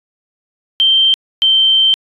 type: tone pair in turn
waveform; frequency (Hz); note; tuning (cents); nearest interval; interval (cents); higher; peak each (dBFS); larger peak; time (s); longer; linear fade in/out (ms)
triangle; 3136 / 3120; G7 / G7; 0 / -9; unison; 9; first; -4; neither; 0.8-1.14 / 1.42-1.94; second; 0
effects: tanh soft clip ceiling -6 dBFS + resampled to 24000 Hz